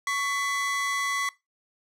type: tone pair together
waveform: 45% pulse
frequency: 1117.2 / 2001 Hz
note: C#6 / B6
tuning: +13 / +22 cents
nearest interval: minor seventh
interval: 1009 cents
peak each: -28 dBFS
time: 0.07-1.29 s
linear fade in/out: 2 ms
effects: noise-tail reverb RT60 0.2 s tail -19 dB re dry + low-pass 10000 Hz 12 dB/octave